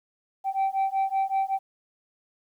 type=beating tone pair; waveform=sine; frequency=773 / 778.3 Hz; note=G5 / G5; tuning=-24 / -13 cents; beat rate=5.3 Hz; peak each=-24 dBFS; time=0.44-1.59 s; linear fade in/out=50 ms; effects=tanh soft clip ceiling -20 dBFS + 10-bit